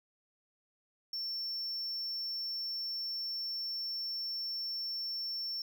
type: tone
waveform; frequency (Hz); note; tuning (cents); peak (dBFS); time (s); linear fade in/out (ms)
triangle; 5420; E8; +47; -34; 1.13-5.62; 2
effects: none